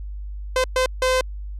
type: tone bursts at uneven times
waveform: sawtooth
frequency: 514 Hz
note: C5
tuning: 31 cents flat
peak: -13 dBFS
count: 3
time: 0.56-0.64 / 0.76-0.86 / 1.02-1.21 s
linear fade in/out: 2 ms
effects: added 50 Hz sine -29 dBFS peak until 1.59 s + low-pass 9000 Hz 12 dB/octave